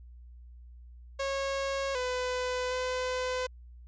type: tone with pitch steps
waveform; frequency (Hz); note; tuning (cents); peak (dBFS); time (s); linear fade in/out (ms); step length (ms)
sawtooth; 547 / 502 / 507; C#5 / B4 / B4; -23 / +28 / +45; -26; 1.19-3.47; 10; 760
effects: added 60 Hz sine -47 dBFS peak until 3.87 s + resampled to 16000 Hz